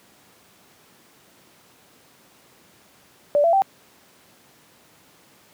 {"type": "tone with pitch steps", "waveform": "sine", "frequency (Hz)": [583, 673.6, 778.2], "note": ["D5", "E5", "G5"], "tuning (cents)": [-13, 37, -13], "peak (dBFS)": -14, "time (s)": [3.35, 3.62], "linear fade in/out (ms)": 0, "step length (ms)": 90, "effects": ["pink hiss -54 dBFS RMS until 5.53 s", "high-pass 150 Hz 12 dB/octave"]}